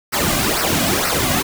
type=noise with flanger; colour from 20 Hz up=pink; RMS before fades=-18 dBFS; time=0.12-1.43 s; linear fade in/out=20 ms; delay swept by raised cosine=0.28 to 2.28 ms; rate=2.1 Hz; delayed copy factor=-0.75; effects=none